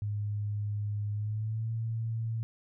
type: tone with pitch glide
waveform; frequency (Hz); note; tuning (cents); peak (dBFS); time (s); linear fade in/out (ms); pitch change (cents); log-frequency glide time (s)
sine; 103.83 to 113.23; G#2 to A#2; 0 to -50; -30; 0.02-2.43; 0; +150; 1.12-1.71
effects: none